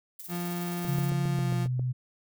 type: noise with tremolo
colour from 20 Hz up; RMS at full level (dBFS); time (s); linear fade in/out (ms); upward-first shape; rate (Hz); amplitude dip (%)
violet; -41; 0.19-1.1; 5; square; 19; 45
type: tone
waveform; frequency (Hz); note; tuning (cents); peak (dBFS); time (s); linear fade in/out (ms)
35% pulse; 174.61; F3; 0; -29; 0.28-1.68; 50
type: click train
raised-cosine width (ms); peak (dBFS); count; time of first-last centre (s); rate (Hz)
2; -26; 8; 0.85-1.795; 7.41
type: tone with pitch glide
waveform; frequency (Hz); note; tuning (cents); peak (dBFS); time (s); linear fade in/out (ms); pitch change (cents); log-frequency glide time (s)
sine; 140 to 126.18; C#3 to B2; +18 to +38; -26; 0.87-1.93; 20; -180; 1.31-1.54
effects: none